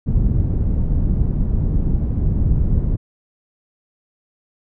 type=low-pass noise; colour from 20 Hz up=pink; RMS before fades=-17 dBFS; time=0.06-2.97 s; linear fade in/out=20 ms; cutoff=160 Hz; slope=12 dB/octave; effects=none